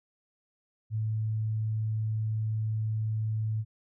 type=tone; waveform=sine; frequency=109.3 Hz; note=A2; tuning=11 cents flat; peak=-27 dBFS; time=0.9-3.65 s; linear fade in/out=50 ms; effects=none